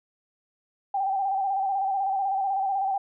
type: tone with vibrato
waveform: sine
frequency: 781 Hz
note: G5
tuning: 7 cents flat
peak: -23 dBFS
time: 0.94-2.98 s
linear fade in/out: 5 ms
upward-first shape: square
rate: 16 Hz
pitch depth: 41 cents each way
effects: none